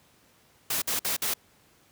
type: noise bursts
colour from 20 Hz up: white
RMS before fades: -28 dBFS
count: 4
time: 0.7-1.339 s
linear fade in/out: 5 ms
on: 120 ms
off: 53 ms
effects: pink hiss -61 dBFS RMS until 1.91 s + high-pass 80 Hz 12 dB/octave